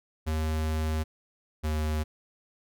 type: tone pair in turn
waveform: square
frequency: 78.4 / 77.05 Hz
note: D#2 / D#2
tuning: +14 / -16 cents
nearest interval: unison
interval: 30 cents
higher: first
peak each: -27 dBFS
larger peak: neither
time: 0.26-1.04 / 1.63-2.04 s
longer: first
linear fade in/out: 20 ms
effects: none